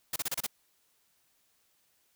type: noise bursts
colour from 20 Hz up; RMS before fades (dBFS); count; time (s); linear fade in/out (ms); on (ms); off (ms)
white; -32; 6; 0.13-0.466; 5; 31; 30
effects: white hiss -71 dBFS RMS until 2.15 s